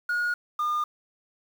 sine tone pair in turn, 1441 / 1211.7 Hz, F#6 / D#6, -46 / -46 cents, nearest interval minor third, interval 300 cents, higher first, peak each -21 dBFS, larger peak neither, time 0.09-0.34 / 0.59-0.84 s, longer neither, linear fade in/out 5 ms, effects tanh soft clip ceiling -23 dBFS + 8-bit

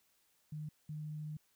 sine tone bursts at uneven times, 152.3 Hz, D#3, 37 cents flat, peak -40 dBFS, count 2, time 0.52-0.69 / 0.89-1.37 s, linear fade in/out 5 ms, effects white hiss -74 dBFS RMS until 1.55 s

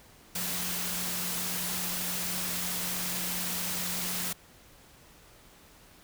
sine tone in noise, 178.7 Hz, F3, 40 cents sharp, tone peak -41 dBFS, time 0.35-4.33 s, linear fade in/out 5 ms, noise white, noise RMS -33 dBFS, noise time 0.35-4.33 s, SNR -11 dB, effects pink hiss -56 dBFS RMS until 6.03 s

